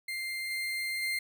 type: tone with level steps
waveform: 35% pulse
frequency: 2098 Hz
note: C7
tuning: 4 cents sharp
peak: -32 / -30 / -28 dBFS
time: 0.08-1.19 s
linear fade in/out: 5 ms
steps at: 0.5 / 1.02 s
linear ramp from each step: 10 ms
effects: none